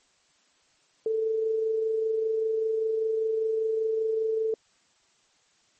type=tone with amplitude modulation; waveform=sine; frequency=442.5 Hz; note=A4; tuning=10 cents sharp; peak=-22 dBFS; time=1.06-4.54 s; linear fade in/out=2 ms; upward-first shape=sine; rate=25.1 Hz; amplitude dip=35%; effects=white hiss -65 dBFS RMS until 5.79 s + MP3 32 kbps